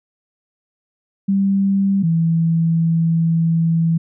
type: tone pair in turn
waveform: sine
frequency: 196 / 164.82 Hz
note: G3 / E3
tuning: 0 / 0 cents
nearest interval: minor third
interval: 300 cents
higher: first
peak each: -13 dBFS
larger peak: neither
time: 1.28-2.03 / 2.03-3.98 s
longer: second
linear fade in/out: 10 ms
effects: none